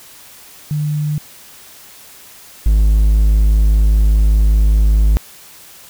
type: tone pair in turn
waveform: sine / triangle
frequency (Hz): 150 / 52.5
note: D3 / G#1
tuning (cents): +37 / +19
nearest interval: octave + tritone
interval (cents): 1818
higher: first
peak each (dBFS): -15 / -6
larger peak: second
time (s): 0.71-1.18 / 2.66-5.17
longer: second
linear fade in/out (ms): 0
effects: white hiss -40 dBFS RMS until 5.89 s